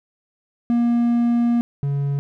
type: tone pair in turn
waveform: triangle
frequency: 237 / 140.92 Hz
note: A#3 / C#3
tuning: +29 / +29 cents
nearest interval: major sixth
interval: 900 cents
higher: first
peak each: -13 / -17 dBFS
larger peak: first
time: 0.7-1.61 / 1.83-2.19 s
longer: first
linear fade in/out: 0 ms
effects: none